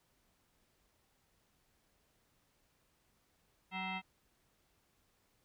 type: tone with frequency modulation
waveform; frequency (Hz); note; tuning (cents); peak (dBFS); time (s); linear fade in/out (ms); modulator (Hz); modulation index
sine; 945; A#5; +23; -37; 3.71-4.02; 50; 566; 3.7
effects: pink hiss -75 dBFS RMS until 5.44 s